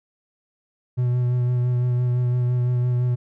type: tone with vibrato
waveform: triangle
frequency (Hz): 123.47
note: B2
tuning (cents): 0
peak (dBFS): -16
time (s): 0.97-3.16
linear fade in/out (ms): 20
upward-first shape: sine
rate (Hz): 5.9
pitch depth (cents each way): 18
effects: none